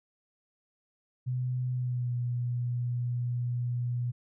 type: tone with pitch glide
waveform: sine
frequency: 126 to 121.85 Hz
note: B2 to B2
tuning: +35 to -23 cents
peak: -28 dBFS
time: 1.26-4.12 s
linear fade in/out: 20 ms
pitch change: -58 cents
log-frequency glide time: 1.73-2.14 s
effects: none